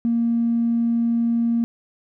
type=tone with tanh clipping; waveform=triangle; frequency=233.1 Hz; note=A#3; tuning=in tune; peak=-17 dBFS; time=0.05-1.64 s; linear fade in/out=0 ms; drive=4 dB; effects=none